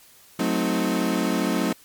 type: chord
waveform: 35% pulse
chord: F# diminished seventh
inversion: none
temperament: equal with one note detuned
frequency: 185 / 220 / 261.6 / 316.2 Hz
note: F#3 / A3 / C4 / Eb4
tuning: 0 / 0 / 0 / +28 cents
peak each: -25 dBFS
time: 0.39-1.73 s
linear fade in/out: 5 ms
effects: white hiss -52 dBFS RMS until 1.84 s + MP3 96 kbps